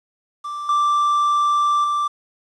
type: tone with level steps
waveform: triangle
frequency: 1174.7 Hz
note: D6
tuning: in tune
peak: -24 / -13 / -16 dBFS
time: 0.44-2.08 s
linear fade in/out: 10 ms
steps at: 0.69 / 1.84 s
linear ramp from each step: 2 ms
effects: resampled to 22050 Hz + 8-bit